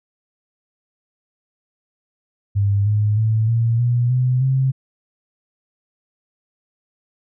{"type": "tone with pitch steps", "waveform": "sine", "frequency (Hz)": [100.5, 105.25, 110.23, 115.44, 120.9, 126.62, 132.61], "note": ["G2", "G#2", "A2", "A#2", "B2", "B2", "C3"], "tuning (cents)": [44, 24, 4, -16, -36, 44, 24], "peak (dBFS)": -14, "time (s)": [2.55, 4.72], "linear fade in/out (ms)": 20, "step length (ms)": 310, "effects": []}